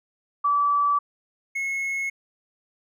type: tone pair in turn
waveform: sine / triangle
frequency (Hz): 1154 / 2178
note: D6 / C#7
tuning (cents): -31 / -31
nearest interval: major seventh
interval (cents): 1100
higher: second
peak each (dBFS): -18 / -23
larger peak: first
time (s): 0.44-0.99 / 1.55-2.1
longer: neither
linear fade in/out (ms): 10
effects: none